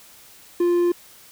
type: tone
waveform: triangle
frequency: 349.2 Hz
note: F4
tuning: in tune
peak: -14 dBFS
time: 0.6-0.92 s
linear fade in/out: 5 ms
effects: white hiss -48 dBFS RMS until 1.31 s